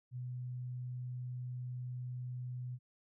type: tone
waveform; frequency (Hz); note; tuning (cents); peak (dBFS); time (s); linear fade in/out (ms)
sine; 124.8; B2; +19; -39; 0.11-2.79; 50
effects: none